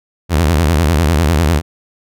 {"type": "tone with vibrato", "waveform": "sawtooth", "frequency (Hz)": 79.5, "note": "D#2", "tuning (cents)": 38, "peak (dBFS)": -6, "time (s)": [0.29, 1.62], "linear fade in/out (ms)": 50, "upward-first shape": "sine", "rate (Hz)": 10, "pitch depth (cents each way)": 200, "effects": []}